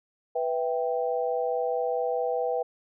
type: chord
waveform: sine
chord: E minor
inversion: second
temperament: equal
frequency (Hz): 493.9 / 659.3 / 784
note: B4 / E5 / G5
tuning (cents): 0 / 0 / 0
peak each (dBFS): -27 / -31 / -31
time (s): 0.35-2.63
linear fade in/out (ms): 10
effects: none